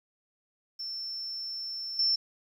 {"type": "tone with level steps", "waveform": "sine", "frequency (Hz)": 5370, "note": "E8", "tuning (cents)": 31, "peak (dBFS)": [-34, -23], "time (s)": [0.79, 2.16], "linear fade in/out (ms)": 10, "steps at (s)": 1.99, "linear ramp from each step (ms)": 2, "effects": ["10-bit"]}